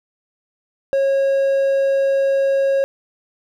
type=tone; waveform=triangle; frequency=546 Hz; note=C#5; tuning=26 cents flat; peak=-12 dBFS; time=0.93-2.84 s; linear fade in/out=0 ms; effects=none